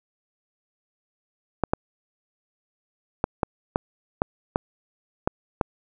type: clicks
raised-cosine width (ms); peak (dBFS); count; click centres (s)
1; -6; 9; 1.637 / 1.735 / 3.241 / 3.432 / 3.759 / 4.219 / 4.559 / 5.275 / 5.612
effects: none